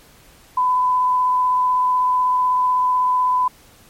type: tone with vibrato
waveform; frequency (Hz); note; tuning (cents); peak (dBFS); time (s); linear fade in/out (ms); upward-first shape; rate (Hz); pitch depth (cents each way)
sine; 1004; B5; +28; -14; 0.57-3.48; 5; sine; 16; 9
effects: pink hiss -49 dBFS RMS until 3.89 s + MP3 64 kbps